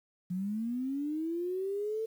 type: linear sweep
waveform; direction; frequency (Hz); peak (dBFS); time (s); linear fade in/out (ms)
sine; up; 175.6 to 450; -31; 0.3-2.06; 10
effects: 10-bit